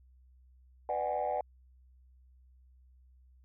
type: chord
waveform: sine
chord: G# half-diminished seventh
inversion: first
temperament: just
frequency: 498.4 / 598 / 747.5 / 830.6 Hz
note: B4 / D5 / F#5 / G#5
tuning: +16 / +31 / +17 / 0 cents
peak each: -37 / -34 / -33 / -36 dBFS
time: 0.89-1.41 s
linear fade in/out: 2 ms
effects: tanh soft clip ceiling -24 dBFS + added 63 Hz sine -58 dBFS peak until 3.44 s